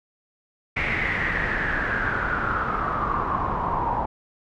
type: noise with low-pass filter sweep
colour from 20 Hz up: pink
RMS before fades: -25 dBFS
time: 0.76-4.06 s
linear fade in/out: 10 ms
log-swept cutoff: 2200 to 910 Hz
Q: 7.8
effects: none